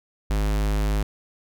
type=tone; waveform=square; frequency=51.7 Hz; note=G#1; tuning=7 cents flat; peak=-21 dBFS; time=0.3-1.03 s; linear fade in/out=5 ms; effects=none